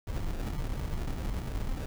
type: noise with sample-and-hold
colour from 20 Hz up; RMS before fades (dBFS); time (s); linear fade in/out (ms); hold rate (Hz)
brown; -33; 0.07-1.86; 5; 1050
effects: none

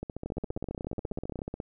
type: two click trains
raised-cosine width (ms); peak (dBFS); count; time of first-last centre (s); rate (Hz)
2; -22 / -21; 21 / 23; 0.03-1.391 / 0.26-1.601; 14.7 / 16.4
effects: none

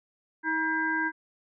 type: harmonic tone with a mistuned harmonic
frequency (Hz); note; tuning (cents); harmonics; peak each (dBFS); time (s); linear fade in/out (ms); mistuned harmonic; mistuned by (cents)
318.9; D#4; +43; 1 / 3 / 5 / 6; -32 / -32 / -27 / -39; 0.43-1.12; 50; 6; +92
effects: none

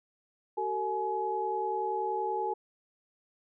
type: tone cluster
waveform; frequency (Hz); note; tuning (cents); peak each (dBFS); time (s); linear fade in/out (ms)
sine; 381.4 / 451.8 / 845; G4 / A4 / G#5; -47 / +46 / +30; -35 / -35 / -31; 0.57-2.54; 10
effects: none

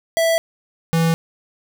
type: tone pair in turn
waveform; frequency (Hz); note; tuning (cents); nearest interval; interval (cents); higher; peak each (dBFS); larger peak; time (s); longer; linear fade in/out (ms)
square; 659 / 164.75; E5 / E3; -1 / -1; 2 octaves; 2400; first; -15; neither; 0.17-0.38 / 0.93-1.14; neither; 0
effects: none

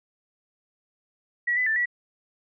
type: tone with pitch steps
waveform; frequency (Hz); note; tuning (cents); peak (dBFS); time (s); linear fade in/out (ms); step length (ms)
sine; 1926 / 2002 / 1770 / 1940; B6 / B6 / A6 / B6; -44 / +23 / +10 / -31; -21; 1.47-1.858; 10; 97
effects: none

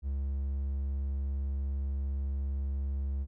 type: tone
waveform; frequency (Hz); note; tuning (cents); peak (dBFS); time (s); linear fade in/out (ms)
triangle; 68.7; C#2; -15; -28; 0.02-3.27; 50
effects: none

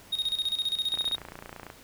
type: tone with tremolo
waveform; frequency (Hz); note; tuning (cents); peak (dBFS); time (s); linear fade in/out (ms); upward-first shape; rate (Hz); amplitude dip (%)
triangle; 3732; A#7; +1; -23; 0.12-1.16; 10; square; 15; 75
type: click train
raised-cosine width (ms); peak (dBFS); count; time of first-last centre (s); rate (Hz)
0.5; -25; 23; 0.94-1.701; 28.9
effects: pink hiss -52 dBFS RMS until 1.83 s

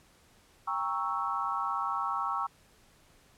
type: chord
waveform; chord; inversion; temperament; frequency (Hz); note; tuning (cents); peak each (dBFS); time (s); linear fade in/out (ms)
sine; G diminished seventh; none; equal with one note detuned; 794.9 / 932.3 / 1108.7 / 1318.5; G5 / Bb5 / Db6 / Fb6; +24 / 0 / 0 / 0; -37 / -36 / -33 / -34; 0.67-2.47; 10
effects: pink hiss -62 dBFS RMS until 3.37 s + low-pass 12000 Hz 12 dB/octave

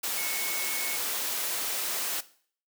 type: tone in noise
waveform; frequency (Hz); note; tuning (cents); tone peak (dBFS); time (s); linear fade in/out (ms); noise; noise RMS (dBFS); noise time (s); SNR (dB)
sine; 2200; C#7; -14; -35; 0.17-0.97; 10; white; -31; 0.03-2.21; -7
effects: noise-tail reverb RT60 0.5 s tail -17 dB re dry + high-pass 300 Hz 12 dB/octave

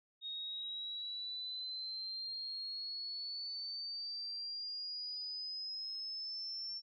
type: exponential sweep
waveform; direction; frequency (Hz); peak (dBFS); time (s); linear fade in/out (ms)
sine; up; 3729 to 5430; -40; 0.21-6.82; 50
effects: none

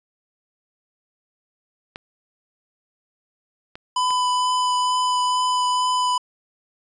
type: clicks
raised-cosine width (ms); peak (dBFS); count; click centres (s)
0.3; -17 / -21 / -20; 3; 1.959 / 3.755 / 4.106
type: tone with vibrato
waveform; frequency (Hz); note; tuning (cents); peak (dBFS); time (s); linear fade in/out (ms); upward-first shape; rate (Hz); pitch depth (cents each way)
square; 1000; B5; +21; -19; 3.96-6.18; 5; triangle; 2.2; 9
effects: resampled to 22050 Hz

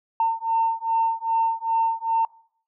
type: beating tone pair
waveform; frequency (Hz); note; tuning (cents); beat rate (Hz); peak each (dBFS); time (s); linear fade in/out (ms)
sine; 905 / 907.5; A5 / A#5; +48 / -47; 2.5; -22; 0.2-2.25; 2
effects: noise-tail reverb RT60 0.6 s tail -24 dB re dry + tanh soft clip ceiling -12 dBFS

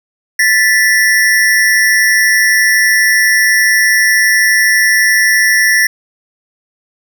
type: ring-modulated tone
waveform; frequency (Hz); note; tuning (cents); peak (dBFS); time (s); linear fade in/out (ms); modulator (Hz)
square; 1864.7; A#6; 0; -5; 0.39-5.87; 5; 106
effects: none

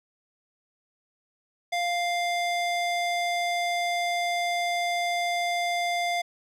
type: tone with band-pass filter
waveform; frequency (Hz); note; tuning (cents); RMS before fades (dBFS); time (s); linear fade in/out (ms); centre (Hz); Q
square; 698.5; F5; 0; -27; 1.72-6.22; 10; 2200; 0.52
effects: none

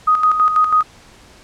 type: tone with tremolo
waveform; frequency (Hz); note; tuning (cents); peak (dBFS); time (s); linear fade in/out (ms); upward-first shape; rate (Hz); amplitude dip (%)
sine; 1249; D#6; +6; -9; 0.07-0.83; 10; square; 6.1; 55
effects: pink hiss -45 dBFS RMS until 1.43 s + low-pass 8000 Hz 12 dB/octave

